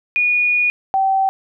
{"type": "tone pair in turn", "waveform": "sine", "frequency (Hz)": [2452, 772.3], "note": ["D#7", "G5"], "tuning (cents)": [-26, -26], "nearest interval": "octave + minor sixth", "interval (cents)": 2000, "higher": "first", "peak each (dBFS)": -13, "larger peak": "neither", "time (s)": [[0.16, 0.7], [0.94, 1.29]], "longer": "first", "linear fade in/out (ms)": 0, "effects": []}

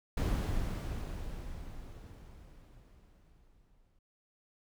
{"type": "noise with exponential decay", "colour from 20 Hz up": "brown", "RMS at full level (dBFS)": -29, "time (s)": [0.17, 3.99], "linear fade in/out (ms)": 5, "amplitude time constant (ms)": 830, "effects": []}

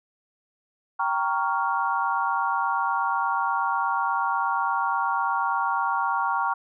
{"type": "chord", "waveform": "sine", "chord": "G half-diminished seventh", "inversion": "none", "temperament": "equal with one note detuned", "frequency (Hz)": [784, 932.3, 1115.8, 1396.9], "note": ["G5", "Bb5", "Db6", "F6"], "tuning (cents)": [0, 0, 11, 0], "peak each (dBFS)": [-29, -26, -27, -29], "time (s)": [0.99, 6.54], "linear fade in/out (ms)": 10, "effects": []}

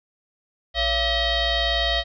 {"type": "tone with frequency modulation", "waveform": "sine", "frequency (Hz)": 1916, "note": "A#6", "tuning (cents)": 47, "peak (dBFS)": -19, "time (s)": [0.74, 2.04], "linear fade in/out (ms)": 50, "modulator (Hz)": 619, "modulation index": 3.6, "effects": []}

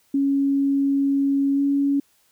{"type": "tone with pitch glide", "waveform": "sine", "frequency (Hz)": [277.2, 280.4], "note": ["C#4", "C#4"], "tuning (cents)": [0, 20], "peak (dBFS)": -17, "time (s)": [0.14, 2], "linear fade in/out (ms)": 5, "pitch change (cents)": 20, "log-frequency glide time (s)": [1.55, 1.6], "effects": ["white hiss -62 dBFS RMS until 2.31 s"]}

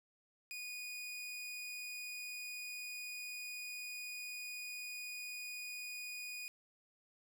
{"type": "tone", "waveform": "sawtooth", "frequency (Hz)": 2466, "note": "D#7", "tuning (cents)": -16, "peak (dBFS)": -40, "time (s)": [0.51, 6.48], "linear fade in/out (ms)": 0, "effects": []}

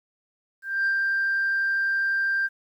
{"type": "tone with ADSR envelope", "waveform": "sine", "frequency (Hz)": 1583, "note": "G6", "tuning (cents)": 17, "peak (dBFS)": -18, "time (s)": [0.62, 2.49], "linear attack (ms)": 240, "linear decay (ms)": 82, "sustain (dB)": -2, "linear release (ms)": 38, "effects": ["tanh soft clip ceiling -18 dBFS", "10-bit"]}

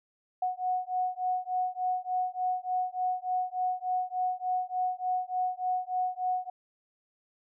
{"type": "beating tone pair", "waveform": "sine", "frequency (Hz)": [733, 736.4], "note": ["F#5", "F#5"], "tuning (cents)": [-16, -8], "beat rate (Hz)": 3.4, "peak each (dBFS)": -31, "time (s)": [0.42, 6.5], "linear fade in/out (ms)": 5, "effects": []}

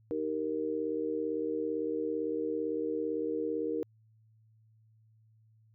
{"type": "chord", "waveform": "sine", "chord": "Eb major", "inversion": "none", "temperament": "just", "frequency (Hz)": [311.1, 388.9, 466.7], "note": ["Eb4", "G4", "Bb4"], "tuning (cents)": [0, -14, 2], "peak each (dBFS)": [-35, -38, -33], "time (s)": [0.11, 3.83], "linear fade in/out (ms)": 0, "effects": ["added 110 Hz sine -61 dBFS peak until 5.74 s"]}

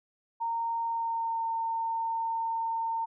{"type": "tone with pitch glide", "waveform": "sine", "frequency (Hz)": [922, 909.8], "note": ["A#5", "A#5"], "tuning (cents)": [-19, -42], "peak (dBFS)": -28, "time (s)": [0.4, 3.06], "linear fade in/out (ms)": 20, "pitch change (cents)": -23, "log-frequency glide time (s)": [0.82, 1.47], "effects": []}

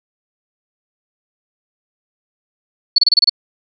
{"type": "tone bursts", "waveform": "sine", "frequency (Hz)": 4435, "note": "C#8", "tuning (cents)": 0, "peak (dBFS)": -7, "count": 7, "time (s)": [2.96, 3.296], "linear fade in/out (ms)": 5, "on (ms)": 24, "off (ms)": 28, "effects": []}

